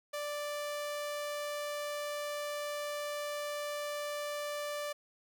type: tone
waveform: sawtooth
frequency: 587.3 Hz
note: D5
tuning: in tune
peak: -32 dBFS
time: 0.13-4.93 s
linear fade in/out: 10 ms
effects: none